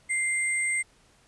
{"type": "tone pair together", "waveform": "sine", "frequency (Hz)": [2093, 8302], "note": ["C7", "C9"], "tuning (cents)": [0, -15], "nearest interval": "2 octaves", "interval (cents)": 2385, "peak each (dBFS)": [-25, -31], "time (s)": [0.09, 0.83], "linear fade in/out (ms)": 20, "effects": ["pink hiss -61 dBFS RMS until 1.27 s", "resampled to 24000 Hz"]}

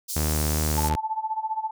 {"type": "high-pass noise", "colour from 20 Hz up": "pink", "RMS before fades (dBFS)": -31, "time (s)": [0.08, 0.9], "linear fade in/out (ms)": 20, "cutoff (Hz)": 5100, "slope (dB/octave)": 24}
{"type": "tone with vibrato", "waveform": "sawtooth", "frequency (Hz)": 76.5, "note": "D#2", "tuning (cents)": -29, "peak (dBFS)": -19, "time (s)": [0.16, 0.96], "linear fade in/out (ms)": 5, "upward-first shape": "square", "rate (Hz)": 2.7, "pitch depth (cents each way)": 9}
{"type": "tone with tremolo", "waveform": "sine", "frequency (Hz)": 876, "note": "A5", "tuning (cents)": -8, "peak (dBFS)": -22, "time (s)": [0.77, 1.71], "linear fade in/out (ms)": 10, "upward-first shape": "sine", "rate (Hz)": 15, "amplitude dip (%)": 85}
{"effects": []}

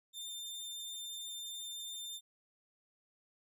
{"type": "tone", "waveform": "sawtooth", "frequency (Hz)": 3597, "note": "A7", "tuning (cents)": 37, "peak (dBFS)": -39, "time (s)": [0.13, 2.21], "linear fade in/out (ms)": 50, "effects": []}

